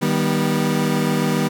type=chord; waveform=30% pulse; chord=Eb augmented; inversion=none; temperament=equal with one note detuned; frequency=155.56 / 196 / 243.1 Hz; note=Eb3 / G3 / B3; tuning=0 / 0 / -27 cents; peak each=-19 dBFS; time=0.01-1.49 s; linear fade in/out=20 ms; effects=none